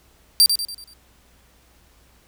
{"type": "tone with echo", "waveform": "sawtooth", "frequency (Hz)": 4699, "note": "D8", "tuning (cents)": 0, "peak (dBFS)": -7, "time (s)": [0.4, 0.46], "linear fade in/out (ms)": 0, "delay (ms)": 95, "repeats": 5, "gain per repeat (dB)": -7, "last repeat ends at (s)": 0.935, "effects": ["added 60 Hz sine -57 dBFS peak until 2.27 s", "pink hiss -57 dBFS RMS until 2.27 s"]}